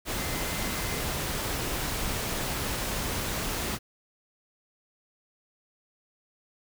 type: tone in noise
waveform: sine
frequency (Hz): 2063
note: C7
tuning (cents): -25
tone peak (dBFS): -42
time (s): 0.15-1.04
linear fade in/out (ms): 50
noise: pink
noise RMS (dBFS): -31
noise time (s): 0.05-3.79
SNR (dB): -14
effects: none